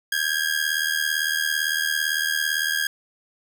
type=ring-modulated tone; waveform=sawtooth; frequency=1632 Hz; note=G#6; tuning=31 cents flat; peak=-15 dBFS; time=0.12-2.87 s; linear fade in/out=0 ms; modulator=38.9 Hz; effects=none